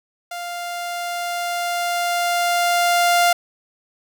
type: tone with level ramp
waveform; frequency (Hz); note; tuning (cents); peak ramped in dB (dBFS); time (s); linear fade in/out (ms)
sawtooth; 698.5; F5; 0; -24 to -9; 0.31-3.33; 5
effects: none